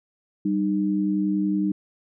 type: tone pair together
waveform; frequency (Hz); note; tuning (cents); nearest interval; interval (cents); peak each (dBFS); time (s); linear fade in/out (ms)
sine; 194.72 / 305.6; G3 / D#4; -11 / -31; minor sixth; 780; -23; 0.45-1.72; 5
effects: none